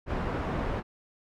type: low-pass noise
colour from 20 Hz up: pink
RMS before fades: -31 dBFS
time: 0.06-0.83 s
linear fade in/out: 50 ms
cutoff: 1400 Hz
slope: 12 dB/octave
effects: none